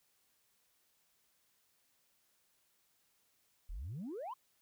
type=exponential sweep; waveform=sine; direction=up; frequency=34.25 to 1100 Hz; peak=-39 dBFS; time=3.69-4.34 s; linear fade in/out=10 ms; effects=tanh soft clip ceiling -38 dBFS + white hiss -75 dBFS RMS until 4.61 s